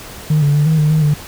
sine tone with pitch steps, 153 / 144.3 / 147.6 / 158.4 / 151.1 / 156.1 / 148.3 Hz, D#3 / D3 / D3 / D#3 / D3 / D#3 / D3, -29 / -30 / +9 / +31 / +50 / +6 / +17 cents, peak -8 dBFS, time 0.3-1.14 s, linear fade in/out 5 ms, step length 120 ms, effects tanh soft clip ceiling -7 dBFS + pink hiss -33 dBFS RMS until 1.27 s

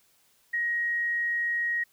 sine tone, 1887 Hz, A#6, 21 cents sharp, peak -25 dBFS, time 0.53-1.84 s, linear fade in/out 10 ms, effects white hiss -65 dBFS RMS until 1.92 s

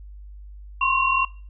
sine tone cluster, 1043 / 1084 / 2750 Hz, C6 / C#6 / F7, -6 / -39 / -27 cents, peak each -23 / -23 / -21 dBFS, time 0.81-1.25 s, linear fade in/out 5 ms, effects noise-tail reverb RT60 0.4 s tail -20 dB re dry + added 50 Hz sine -38 dBFS peak until 1.49 s

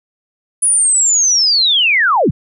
sine linear sweep, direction down, 9956 to 73.8 Hz, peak -9 dBFS, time 0.62-2.31 s, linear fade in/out 10 ms, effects none

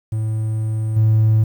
triangle tone with level steps, 109.5 Hz, A2, 8 cents flat, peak -16 / -8 dBFS, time 0.12-1.44 s, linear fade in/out 5 ms, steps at 0.96 s, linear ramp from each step 10 ms, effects tanh soft clip ceiling -6 dBFS + 8-bit

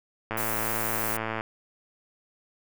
click train, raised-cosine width 0.5 ms, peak -15 dBFS, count 123, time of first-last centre 0.31-1.409 s, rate 111 Hz
violet noise, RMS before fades -31 dBFS, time 0.37-1.17 s, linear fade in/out 5 ms
effects none

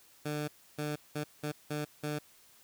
15% pulse tone bursts at uneven times, 149.4 Hz, D3, 30 cents sharp, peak -27 dBFS, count 6, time 0.25-0.48 / 0.78-0.96 / 1.15-1.24 / 1.43-1.52 / 1.7-1.85 / 2.03-2.19 s, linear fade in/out 10 ms, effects white hiss -61 dBFS RMS until 2.63 s

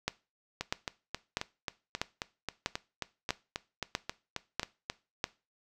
two click trains, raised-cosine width 0.2 ms, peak -12 / -16 dBFS, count 9 / 17, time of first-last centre 0.08-5.241 / 0.61-4.9 s, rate 1.55 / 3.73 Hz, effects noise-tail reverb RT60 0.3 s tail -19 dB re dry

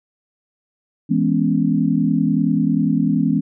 sine chord, C# minor seventh, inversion first, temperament equal, 164.81 / 207.7 / 246.9 / 277.2 Hz, E3 / G#3 / B3 / C#4, 0 / 0 / 0 / 0 cents, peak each -20 dBFS, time 1.09-3.41 s, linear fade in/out 20 ms, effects none

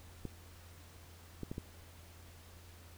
clicks, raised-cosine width 3 ms, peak -27 dBFS, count 4, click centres 0.253 / 1.433 / 1.515 / 1.581 s, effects added 85 Hz sine -55 dBFS peak until 2.97 s + pink hiss -59 dBFS RMS until 2.97 s

